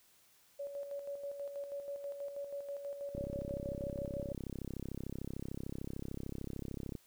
sine tone with tremolo, 565 Hz, C#5, 33 cents sharp, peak -38 dBFS, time 0.59-4.33 s, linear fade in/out 10 ms, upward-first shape square, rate 6.2 Hz, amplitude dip 50%
click train, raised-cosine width 3 ms, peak -28 dBFS, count 128, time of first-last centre 3.15-6.952 s, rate 33.4 Hz
effects white hiss -67 dBFS RMS until 7.06 s

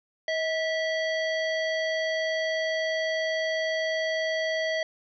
harmonic tone with a mistuned harmonic, 653 Hz, E5, 17 cents flat, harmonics 1 / 3 / 5 / 7 / 9, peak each -27 / -30 / -37 / -40 / -48 dBFS, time 0.28-4.83 s, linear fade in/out 2 ms, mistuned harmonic 1, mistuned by -39 cents, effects none

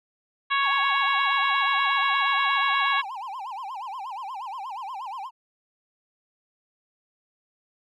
harmonic tone, 554.4 Hz, C#5, in tune, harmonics 2 / 3 / 4 / 5 / 6 / 7, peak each -23 / -27 / -29 / -31 / -33 / -34 dBFS, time 0.5-3.02 s, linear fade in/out 20 ms
triangle tone with vibrato, 905 Hz, A5, 48 cents sharp, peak -30 dBFS, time 0.6-5.31 s, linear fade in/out 50 ms, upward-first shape sine, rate 8.4 Hz, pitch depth 290 cents each way
effects none

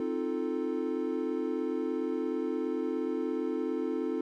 triangle chord, F dominant seventh, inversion second, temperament equal with one note detuned, 261.6 / 311.1 / 348.2 / 440 Hz, C4 / Eb4 / F4 / A4, 0 / 0 / -5 / 0 cents, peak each -33 dBFS, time 0-4.21 s, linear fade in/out 2 ms, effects none

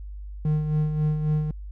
triangle tone with tremolo, 152.6 Hz, D#3, 33 cents flat, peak -17 dBFS, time 0.45-1.51 s, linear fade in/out 2 ms, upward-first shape sine, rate 3.7 Hz, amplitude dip 50%, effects added 50 Hz sine -34 dBFS peak until 1.71 s

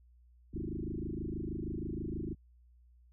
sine tone with frequency modulation, 196 Hz, G3, in tune, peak -35 dBFS, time 0.53-2.35 s, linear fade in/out 20 ms, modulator 26.3 Hz, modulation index 6.3, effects added 60 Hz sine -59 dBFS peak until 3.12 s

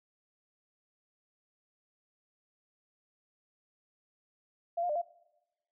sine tone with pitch steps, 683 / 707 / 598 / 690 Hz, F5 / F5 / D5 / F5, -39 / +21 / +31 / -21 cents, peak -29 dBFS, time 4.77-5.018 s, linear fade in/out 10 ms, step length 62 ms, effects noise-tail reverb RT60 0.9 s tail -20 dB re dry

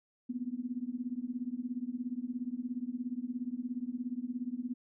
sine tone with tremolo, 246.9 Hz, B3, in tune, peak -30 dBFS, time 0.29-4.74 s, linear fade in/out 10 ms, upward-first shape triangle, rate 17 Hz, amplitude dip 100%, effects none

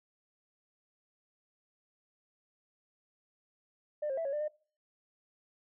sine tone with pitch steps, 599 / 536 / 659 / 553 / 595 / 606 Hz, D5 / C5 / E5 / C#5 / D5 / D#5, +34 / +42 / -1 / -4 / +22 / -46 cents, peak -30 dBFS, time 4.02-4.482 s, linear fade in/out 10 ms, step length 77 ms, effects noise-tail reverb RT60 0.4 s tail -22 dB re dry + tanh soft clip ceiling -28 dBFS

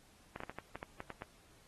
clicks, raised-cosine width 0.5 ms, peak -28 dBFS, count 10, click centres 0.361 / 0.404 / 0.435 / 0.496 / 0.586 / 0.756 / 0.829 / 1.004 / 1.103 / 1.221 s, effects pink hiss -65 dBFS RMS until 1.67 s + AAC 32 kbps

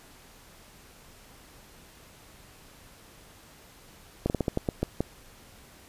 slowing click train, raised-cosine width 2 ms, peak -12 dBFS, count 9, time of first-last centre 4.26-5.006 s, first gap 39 ms, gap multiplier 1.24, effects pink hiss -53 dBFS RMS until 5.88 s + resampled to 32000 Hz

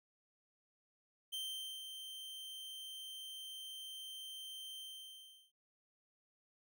45% pulse tone with ADSR envelope, 3127 Hz, G7, 5 cents flat, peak -39 dBFS, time 1.32-5.52 s, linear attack 18 ms, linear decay 480 ms, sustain -7 dB, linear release 730 ms, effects none

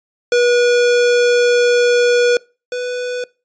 square tone pair in turn, 484.4 / 494.6 Hz, B4 / B4, -34 / +3 cents, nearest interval unison, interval 37 cents, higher second, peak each -11 / -20 dBFS, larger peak first, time 0.32-2.37 / 2.72-3.24 s, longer first, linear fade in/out 2 ms, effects noise-tail reverb RT60 0.3 s tail -23 dB re dry + resampled to 16000 Hz

